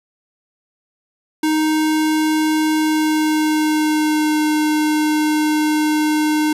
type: tone with pitch glide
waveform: square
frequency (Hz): 310.9 to 305.4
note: D#4 to D#4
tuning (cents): -1 to -32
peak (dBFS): -15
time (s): 1.43-6.53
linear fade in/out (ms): 5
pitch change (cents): -31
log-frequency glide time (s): 2.77-4.42
effects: resampled to 32000 Hz + 9-bit